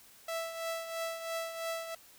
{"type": "tone with tremolo", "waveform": "sawtooth", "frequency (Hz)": 659.3, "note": "E5", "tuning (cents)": 0, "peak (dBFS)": -29, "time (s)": [0.28, 1.95], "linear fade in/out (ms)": 5, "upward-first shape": "triangle", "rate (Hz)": 3, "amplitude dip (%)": 65, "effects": ["white hiss -58 dBFS RMS until 2.18 s"]}